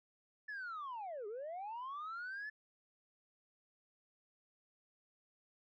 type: linear two-way sweep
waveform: sine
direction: down then up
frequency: 1752 to 396.7 to 1752 Hz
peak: -40 dBFS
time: 0.48-2.5 s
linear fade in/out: 10 ms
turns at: 1.27 s
effects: tanh soft clip ceiling -40 dBFS